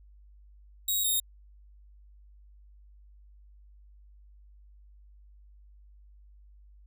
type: tone pair in turn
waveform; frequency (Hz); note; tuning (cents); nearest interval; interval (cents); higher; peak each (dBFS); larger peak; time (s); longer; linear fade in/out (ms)
5% pulse; 3800 / 3713; A#7 / A#7; +33 / -8; unison; 41; first; -18 / -17; second; 0.88-1.04 / 1.04-1.2; neither; 5
effects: added 50 Hz sine -52 dBFS peak until 6.86 s